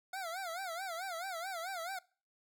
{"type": "tone with vibrato", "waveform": "25% pulse", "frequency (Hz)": 715, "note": "F5", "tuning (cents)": 41, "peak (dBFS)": -35, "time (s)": [0.13, 1.99], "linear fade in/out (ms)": 5, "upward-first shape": "sine", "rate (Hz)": 4.6, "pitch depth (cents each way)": 160, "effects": ["noise-tail reverb RT60 0.4 s tail -23 dB re dry"]}